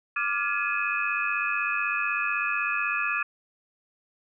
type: tone cluster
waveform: sine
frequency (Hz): 1180 / 1399 / 1694 / 2474 / 2570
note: D6 / F6 / G#6 / D#7 / E7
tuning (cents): +8 / +3 / +34 / -10 / -45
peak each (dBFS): -31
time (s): 0.16-3.23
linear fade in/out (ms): 5
effects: none